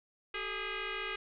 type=tone with frequency modulation; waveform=sine; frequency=438.2 Hz; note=A4; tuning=7 cents flat; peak=-35 dBFS; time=0.34-1.16 s; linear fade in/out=5 ms; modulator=411 Hz; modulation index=6.6; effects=none